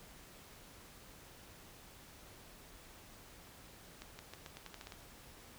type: accelerating click train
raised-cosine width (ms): 0.2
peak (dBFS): -30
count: 10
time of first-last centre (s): 4.02-4.922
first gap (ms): 170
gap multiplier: 0.86
effects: pink hiss -57 dBFS RMS until 5.58 s